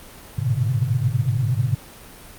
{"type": "tone cluster", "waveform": "sine", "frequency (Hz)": [102.9, 110.3, 123.5, 132.3, 147.9], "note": ["G#2", "A2", "B2", "C3", "D3"], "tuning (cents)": [-16, 5, 0, 20, 13], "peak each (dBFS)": [-25, -26, -22, -25, -27], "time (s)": [0.38, 1.75], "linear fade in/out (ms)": 10, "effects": ["pink hiss -42 dBFS RMS until 2.38 s", "Opus 32 kbps"]}